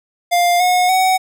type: tone with pitch steps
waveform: square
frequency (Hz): 701 / 724.9 / 749.6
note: F5 / F#5 / F#5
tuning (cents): +6 / -36 / +22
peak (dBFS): -12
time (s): 0.31-1.18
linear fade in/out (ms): 20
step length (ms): 290
effects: none